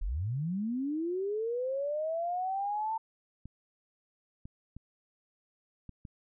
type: linear sweep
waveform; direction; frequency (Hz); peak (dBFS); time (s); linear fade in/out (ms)
sine; up; 30.98 to 902; -30; 0.01-2.98; 10
type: clicks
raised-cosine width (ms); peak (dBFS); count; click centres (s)
5; -32; 5; 3.456 / 4.455 / 4.766 / 5.893 / 6.052
effects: none